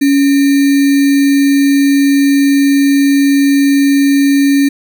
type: tone with sample-and-hold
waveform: sine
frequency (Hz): 279.2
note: C#4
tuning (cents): +13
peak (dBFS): -6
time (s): 0.01-4.69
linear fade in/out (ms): 10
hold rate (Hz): 2100
effects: none